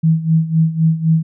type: tone with tremolo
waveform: sine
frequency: 161.3 Hz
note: E3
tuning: 37 cents flat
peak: -8 dBFS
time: 0.03-1.23 s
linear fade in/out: 10 ms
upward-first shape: sine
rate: 3.9 Hz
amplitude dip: 80%
effects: none